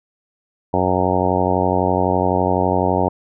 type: harmonic tone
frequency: 91.9 Hz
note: F#2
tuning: 11 cents flat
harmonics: 1 / 2 / 3 / 4 / 5 / 6 / 7 / 8 / 9 / 10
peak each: -24 / -24 / -24 / -24 / -24 / -24 / -24 / -24 / -24 / -24 dBFS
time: 0.73-3.09 s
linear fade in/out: 10 ms
effects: none